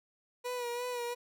30% pulse tone with vibrato, 486.8 Hz, B4, 25 cents flat, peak -32 dBFS, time 0.44-1.15 s, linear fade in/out 20 ms, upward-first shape sine, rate 2.9 Hz, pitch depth 39 cents each way, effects none

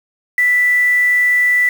sine tone with quantisation, 1975.5 Hz, B6, in tune, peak -10 dBFS, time 0.38-1.69 s, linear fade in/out 2 ms, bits 5, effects none

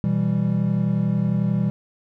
triangle chord, E minor, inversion second, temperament equal, 123.47 / 164.81 / 196 Hz, B2 / E3 / G3, 0 / 0 / 0 cents, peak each -22 / -21 / -20 dBFS, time 0.04-1.7 s, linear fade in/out 0 ms, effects none

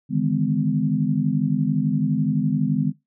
sine tone cluster, 147.7 / 159.5 / 205.5 / 252.2 Hz, D3 / D#3 / G#3 / B3, +10 / +43 / -18 / +36 cents, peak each -24 dBFS, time 0.09-2.93 s, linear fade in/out 50 ms, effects noise-tail reverb RT60 0.2 s tail -18 dB re dry

